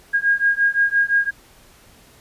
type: beating tone pair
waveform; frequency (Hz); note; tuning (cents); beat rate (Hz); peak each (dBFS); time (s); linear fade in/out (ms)
sine; 1626 / 1631.8; G#6 / G#6; -37 / -31; 5.8; -18; 0.13-1.31; 20
effects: pink hiss -50 dBFS RMS until 2.2 s + resampled to 32000 Hz